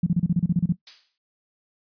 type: tone bursts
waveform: sine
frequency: 174.61 Hz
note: F3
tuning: in tune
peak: -16 dBFS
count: 11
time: 0.03-0.725 s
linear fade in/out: 5 ms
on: 35 ms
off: 31 ms
type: noise with exponential decay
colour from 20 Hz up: violet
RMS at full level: -26 dBFS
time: 0.87-1.18 s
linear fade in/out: 2 ms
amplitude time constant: 67 ms
effects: noise-tail reverb RT60 0.1 s tail -17 dB re dry + resampled to 11025 Hz